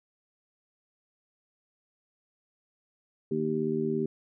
harmonic tone, 77.78 Hz, D#2, in tune, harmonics 2 / 3 / 4 / 5, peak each -35 / -31 / -35 / -29 dBFS, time 3.31-4.06 s, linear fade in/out 5 ms, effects none

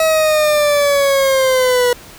40% pulse linear sweep, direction down, 643 to 485.3 Hz, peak -10 dBFS, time 0-1.93 s, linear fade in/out 2 ms, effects pink hiss -38 dBFS RMS until 2.18 s

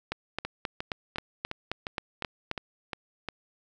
two click trains, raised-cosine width 0.3 ms, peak -14 / -17 dBFS, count 10 / 9, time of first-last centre 0.12-2.514 / 0.45-3.287 s, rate 3.76 / 2.82 Hz, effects none

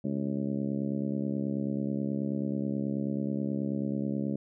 harmonic tone, 69.3 Hz, C#2, in tune, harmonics 2 / 3 / 4 / 5 / 6 / 7 / 8 / 9, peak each -36 / -31 / -35 / -40 / -45 / -50 / -42 / -51 dBFS, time 0.04-4.36 s, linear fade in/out 5 ms, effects none

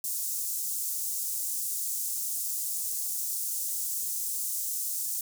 pink high-pass noise, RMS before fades -32 dBFS, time 0.04-5.21 s, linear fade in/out 2 ms, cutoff 7000 Hz, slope 24 dB/octave, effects none

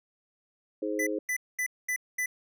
harmonic tone, 105.2 Hz, G#2, 23 cents sharp, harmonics 3 / 4 / 5, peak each -32 / -33 / -34 dBFS, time 0.82-1.19 s, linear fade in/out 5 ms
square tone bursts, 1998 Hz, B6, 20 cents sharp, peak -28 dBFS, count 5, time 0.99-2.26 s, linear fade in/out 5 ms, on 78 ms, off 220 ms
effects none

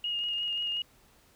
sine tone with vibrato, 2858 Hz, F7, 39 cents sharp, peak -29 dBFS, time 0.04-0.82 s, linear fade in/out 2 ms, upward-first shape triangle, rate 5.6 Hz, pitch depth 22 cents each way
click train, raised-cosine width 0.2 ms, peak -36 dBFS, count 13, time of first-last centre 0.19-0.77 s, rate 20.7 Hz
effects pink hiss -62 dBFS RMS until 1.35 s

